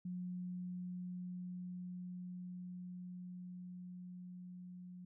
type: tone with level ramp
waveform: sine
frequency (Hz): 180.1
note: F#3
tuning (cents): -46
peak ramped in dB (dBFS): -40 to -49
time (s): 0.05-5.05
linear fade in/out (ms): 5
effects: none